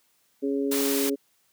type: harmonic tone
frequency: 138.59 Hz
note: C#3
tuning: in tune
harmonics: 2 / 3 / 4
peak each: -26 / -27 / -37 dBFS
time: 0.42-1.16 s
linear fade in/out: 20 ms
type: high-pass noise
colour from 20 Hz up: white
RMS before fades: -29 dBFS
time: 0.71-1.1 s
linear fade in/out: 10 ms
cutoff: 710 Hz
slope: 48 dB/octave
effects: white hiss -67 dBFS RMS until 1.52 s + high-pass 80 Hz 12 dB/octave